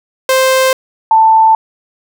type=tone pair in turn; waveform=sawtooth / sine; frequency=523.3 / 886.2 Hz; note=C5 / A5; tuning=0 / +12 cents; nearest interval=major sixth; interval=912 cents; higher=second; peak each=-4 dBFS; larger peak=neither; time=0.29-0.73 / 1.11-1.55 s; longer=neither; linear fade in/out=2 ms; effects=none